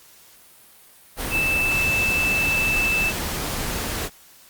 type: tone in noise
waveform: sine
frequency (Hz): 2637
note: E7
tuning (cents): 0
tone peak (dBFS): -19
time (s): 1.3-3.13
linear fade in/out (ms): 50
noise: pink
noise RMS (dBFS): -27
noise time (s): 1.16-4.1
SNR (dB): +5
effects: white hiss -50 dBFS RMS until 4.49 s + Opus 48 kbps